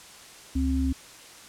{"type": "tone pair together", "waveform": "sine", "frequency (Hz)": [70, 264.3], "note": ["C#2", "C4"], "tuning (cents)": [18, 18], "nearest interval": "octave + major seventh", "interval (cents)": 2300, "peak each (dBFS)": -25, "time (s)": [0.55, 0.93], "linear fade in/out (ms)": 10, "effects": ["white hiss -47 dBFS RMS until 1.48 s", "low-pass 9000 Hz 12 dB/octave"]}